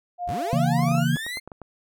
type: tone with vibrato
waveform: sine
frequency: 698.5 Hz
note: F5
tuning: in tune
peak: -26 dBFS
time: 0.18-1.05 s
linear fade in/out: 50 ms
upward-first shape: square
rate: 2.2 Hz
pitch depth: 23 cents each way
type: linear sweep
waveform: 30% pulse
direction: up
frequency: 34.21 to 2127 Hz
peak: -27 dBFS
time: 0.27-1.4 s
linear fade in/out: 20 ms
type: chord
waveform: sine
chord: A# diminished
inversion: first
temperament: equal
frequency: 138.59 / 164.81 / 233.1 Hz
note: C#3 / E3 / A#3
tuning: 0 / 0 / 0 cents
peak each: -23 / -23 / -25 dBFS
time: 0.53-1.16 s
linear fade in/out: 0 ms
type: clicks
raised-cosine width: 1 ms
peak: -25 dBFS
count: 12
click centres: 0.793 / 0.832 / 0.885 / 0.916 / 0.95 / 0.981 / 1.169 / 1.265 / 1.372 / 1.476 / 1.518 / 1.617 s
effects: none